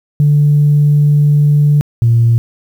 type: tone pair in turn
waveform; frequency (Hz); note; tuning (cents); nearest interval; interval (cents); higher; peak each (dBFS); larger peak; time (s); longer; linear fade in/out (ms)
sine; 146.83 / 116.54; D3 / A#2; 0 / 0; major third; 400; first; -5; neither; 0.2-1.81 / 2.02-2.38; first; 0
effects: tanh soft clip ceiling -2 dBFS + 7-bit